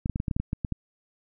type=clicks; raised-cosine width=5 ms; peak=-15 dBFS; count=11; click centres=0.059 / 0.097 / 0.159 / 0.201 / 0.282 / 0.312 / 0.365 / 0.4 / 0.531 / 0.648 / 0.723 s; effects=none